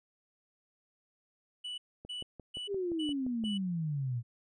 triangle tone bursts, 2960 Hz, F#7, in tune, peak -36 dBFS, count 5, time 1.64-3.58 s, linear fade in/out 10 ms, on 140 ms, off 310 ms
click train, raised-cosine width 2 ms, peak -33 dBFS, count 9, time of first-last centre 2.05-3.439 s, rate 5.76 Hz
sine exponential sweep, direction down, 415.3 to 114.6 Hz, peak -31 dBFS, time 2.67-4.23 s, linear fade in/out 50 ms
effects resampled to 24000 Hz

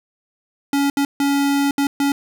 square tone bursts at uneven times, 281 Hz, C#4, 24 cents sharp, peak -16 dBFS, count 5, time 0.73-0.9 / 0.97-1.05 / 1.2-1.71 / 1.78-1.87 / 2-2.12 s, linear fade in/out 2 ms, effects none

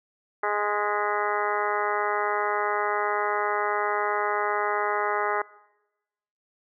harmonic tone with a mistuned harmonic, 207.6 Hz, G#3, in tune, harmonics 2 / 3 / 4 / 5 / 6 / 7 / 8 / 9 / 10, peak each -30 / -33 / -29 / -32 / -30 / -34 / -36 / -37 / -37 dBFS, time 0.43-5.42 s, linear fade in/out 5 ms, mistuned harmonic 10, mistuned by -61 cents, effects noise-tail reverb RT60 1.0 s tail -22 dB re dry

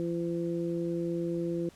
harmonic tone, 170.1 Hz, F3, 45 cents flat, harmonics 1 / 2 / 3, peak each -34 / -31 / -38 dBFS, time 0-1.69 s, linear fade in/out 0 ms, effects pink hiss -58 dBFS RMS until 1.75 s + low-pass 11000 Hz 12 dB/octave

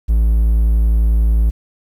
triangle tone, 55.5 Hz, A1, 16 cents sharp, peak -8 dBFS, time 0.08-1.51 s, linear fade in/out 20 ms, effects 8-bit

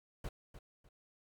brown noise with echo, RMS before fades -41 dBFS, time 0.24-0.29 s, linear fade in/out 5 ms, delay 300 ms, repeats 2, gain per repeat -11 dB, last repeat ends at 0.89 s, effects none

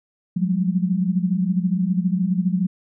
sine tone cluster, 177.8 / 190.1 / 204.8 Hz, F3 / F#3 / G#3, +31 / +47 / -24 cents, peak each -20 / -23 / -26 dBFS, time 0.36-2.67 s, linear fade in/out 10 ms, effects none

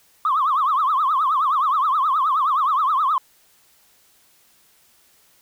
sine tone with vibrato, 1153 Hz, D6, 32 cents flat, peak -15 dBFS, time 0.25-3.18 s, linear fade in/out 2 ms, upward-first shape triangle, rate 9.5 Hz, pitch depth 240 cents each way, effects tanh soft clip ceiling -12 dBFS + white hiss -57 dBFS RMS until 5.41 s

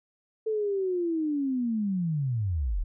sine linear sweep, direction down, 444 to 33.53 Hz, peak -25 dBFS, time 0.46-2.84 s, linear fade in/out 10 ms, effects none

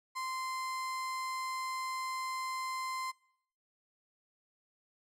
35% pulse tone, 1040 Hz, C6, 11 cents flat, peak -34 dBFS, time 0.15-3.12 s, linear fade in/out 20 ms, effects noise-tail reverb RT60 0.7 s tail -24 dB re dry + low-pass 11000 Hz 12 dB/octave

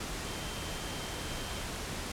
sine tone in noise, 3136 Hz, G7, in tune, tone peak -48 dBFS, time 0.26-1.64 s, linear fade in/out 5 ms, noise pink, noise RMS -38 dBFS, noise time 0-2.12 s, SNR -13 dB, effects low-pass 10000 Hz 12 dB/octave

